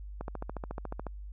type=click train; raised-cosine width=1 ms; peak=-23 dBFS; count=13; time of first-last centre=0.21-1.067 s; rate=14 Hz; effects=added 50 Hz sine -40 dBFS peak until 1.32 s